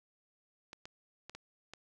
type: clicks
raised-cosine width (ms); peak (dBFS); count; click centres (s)
0.2; -29; 5; 0.731 / 0.855 / 1.296 / 1.35 / 1.736
effects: none